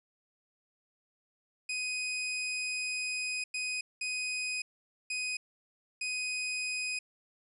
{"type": "tone bursts at uneven times", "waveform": "sawtooth", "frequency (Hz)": 2500, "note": "D#7", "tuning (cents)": 8, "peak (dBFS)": -29, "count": 5, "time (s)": [[1.69, 3.44], [3.54, 3.81], [4.01, 4.62], [5.1, 5.37], [6.01, 6.99]], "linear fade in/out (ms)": 5, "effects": ["resampled to 24000 Hz"]}